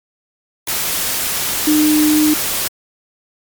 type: tone in noise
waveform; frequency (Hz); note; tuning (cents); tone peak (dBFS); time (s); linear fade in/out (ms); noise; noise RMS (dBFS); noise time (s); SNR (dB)
sine; 304.3; D#4; -38; -10; 1.67-2.34; 5; white; -19; 0.67-2.68; +6
effects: MP3 96 kbps